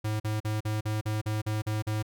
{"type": "tone bursts", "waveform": "square", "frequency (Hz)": 107.5, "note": "A2", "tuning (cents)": -40, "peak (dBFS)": -28, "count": 10, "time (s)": [0.04, 2.027], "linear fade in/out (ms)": 10, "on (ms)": 160, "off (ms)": 43, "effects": []}